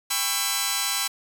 5% pulse chord, C# half-diminished seventh, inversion second, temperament just, 798.3 / 997.9 / 1108.7 / 1330.5 Hz, G5 / B5 / C#6 / E6, +31 / +18 / 0 / +16 cents, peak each -18 dBFS, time 0.1-1.08 s, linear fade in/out 10 ms, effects 8-bit

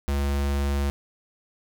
square tone, 70.3 Hz, C#2, 25 cents sharp, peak -23 dBFS, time 0.08-0.9 s, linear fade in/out 0 ms, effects none

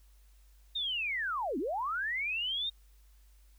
sine linear two-way sweep, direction down then up, 3729 to 240.3 to 3729 Hz, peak -31 dBFS, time 0.75-2.7 s, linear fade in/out 10 ms, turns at 1.58 s, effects added 50 Hz sine -57 dBFS peak until 3.58 s + white hiss -70 dBFS RMS until 3.58 s

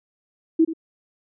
sine tone with echo, 324.2 Hz, E4, 29 cents flat, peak -12 dBFS, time 0.59-0.65 s, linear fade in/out 10 ms, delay 85 ms, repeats 1, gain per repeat -13 dB, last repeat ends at 0.735 s, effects none

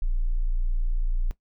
sine tone, 29.14 Hz, A#0, in tune, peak -21 dBFS, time 0.02-1.31 s, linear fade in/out 0 ms, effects noise-tail reverb RT60 0.1 s tail -17 dB re dry

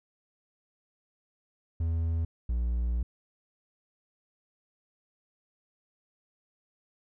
triangle tone pair in turn, 82.41 / 59.26 Hz, E2 / A#1, 0 / +29 cents, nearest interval tritone, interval 571 cents, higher first, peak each -24 dBFS, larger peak neither, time 1.8-2.25 / 2.49-3.03 s, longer second, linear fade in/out 5 ms, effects none

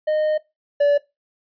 triangle tone pair in turn, 615 / 576.4 Hz, D#5 / D5, -20 / -33 cents, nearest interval minor second, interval 113 cents, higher first, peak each -15 / -11 dBFS, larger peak second, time 0.07-0.38 / 0.8-0.98 s, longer first, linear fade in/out 10 ms, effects noise-tail reverb RT60 0.2 s tail -19 dB re dry + resampled to 11025 Hz

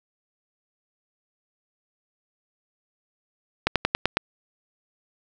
slowing click train, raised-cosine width 0.3 ms, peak -3 dBFS, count 6, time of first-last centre 3.67-4.17 s, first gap 87 ms, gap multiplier 1.07, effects none

